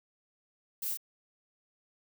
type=noise with echo; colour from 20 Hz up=violet; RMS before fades=-36 dBFS; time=0.82-0.94 s; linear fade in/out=5 ms; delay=33 ms; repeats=1; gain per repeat=-2 dB; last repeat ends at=0.973 s; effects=none